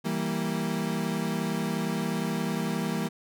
35% pulse chord, E diminished, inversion none, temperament equal, 164.81 / 196 / 233.1 Hz, E3 / G3 / Bb3, 0 / 0 / 0 cents, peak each -30 dBFS, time 0.04-3.09 s, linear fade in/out 20 ms, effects none

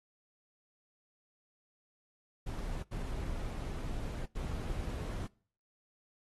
brown noise bursts at uneven times, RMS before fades -38 dBFS, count 3, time 2.46-2.83 / 2.91-4.26 / 4.35-5.27 s, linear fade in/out 10 ms, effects noise-tail reverb RT60 0.5 s tail -24 dB re dry + AAC 32 kbps

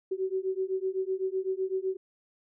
sine beating tone pair, 374.9 / 382.8 Hz, F#4 / G4, +23 / -41 cents, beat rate 7.9 Hz, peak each -31 dBFS, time 0.11-1.97 s, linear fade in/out 10 ms, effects none

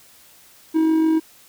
triangle tone with amplitude modulation, 319.6 Hz, D#4, 47 cents sharp, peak -11 dBFS, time 0.74-1.2 s, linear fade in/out 20 ms, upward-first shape sine, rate 46.8 Hz, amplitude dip 35%, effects white hiss -50 dBFS RMS until 1.48 s

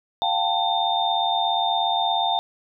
sine tone cluster, 703 / 780 / 888 / 3621 Hz, F5 / G5 / A5 / A7, +11 / -9 / +16 / +49 cents, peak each -25 dBFS, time 0.22-2.39 s, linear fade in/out 0 ms, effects none

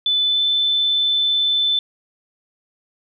sine tone with pitch glide, 3500 to 3522 Hz, A7 to A7, -10 to +1 cents, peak -15 dBFS, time 0.06-1.79 s, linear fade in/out 2 ms, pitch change +11 cents, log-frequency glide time 0.25-0.42 s, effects none

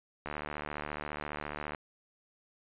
click train, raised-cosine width 0.5 ms, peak -22 dBFS, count 112, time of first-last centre 0.26-1.748 s, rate 74.6 Hz, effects resampled to 8000 Hz

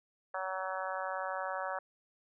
harmonic tone, 188.2 Hz, F#3, 30 cents sharp, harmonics 3 / 4 / 5 / 6 / 7 / 8 / 9, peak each -40 / -41 / -42 / -43 / -43 / -44 / -45 dBFS, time 0.34-1.79 s, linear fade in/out 5 ms, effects none

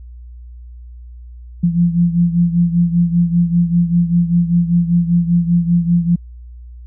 sine beating tone pair, 171.1 / 176.2 Hz, F3 / F3, -35 / +16 cents, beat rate 5.1 Hz, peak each -12 / -17 dBFS, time 1.63-6.16 s, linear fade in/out 10 ms, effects added 60 Hz sine -32 dBFS peak until 6.86 s

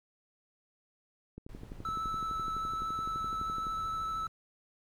click train, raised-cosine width 3 ms, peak -31 dBFS, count 28, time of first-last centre 1.38-3.668 s, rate 11.8 Hz
brown noise, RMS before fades -48 dBFS, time 1.49-4.28 s, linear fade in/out 2 ms
triangle tone with vibrato, 1311 Hz, E6, 10 cents flat, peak -31 dBFS, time 1.85-4.27 s, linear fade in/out 2 ms, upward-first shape sine, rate 13 Hz, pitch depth 12 cents each way
effects none

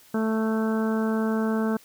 harmonic tone, 220.6 Hz, A3, 5 cents sharp, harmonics 1 / 2 / 3 / 4 / 5 / 6 / 7, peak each -23 / -29 / -35 / -37 / -39 / -38 / -38 dBFS, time 0.14-1.77 s, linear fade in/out 5 ms, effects white hiss -54 dBFS RMS until 1.84 s

